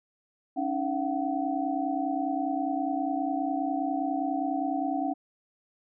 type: tone cluster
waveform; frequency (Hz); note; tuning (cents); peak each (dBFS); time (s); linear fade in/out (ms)
sine; 278.5 / 308.3 / 687 / 752; C#4 / D#4 / F5 / F#5; +8 / -16 / -29 / +28; -30 / -34 / -34 / -31; 0.56-5.14; 20
effects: none